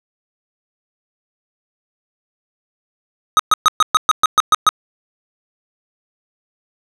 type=tone bursts; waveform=square; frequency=1260 Hz; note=D#6; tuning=21 cents sharp; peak=-8 dBFS; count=10; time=3.37-4.69 s; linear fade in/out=0 ms; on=24 ms; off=120 ms; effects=low-pass 8000 Hz 12 dB/octave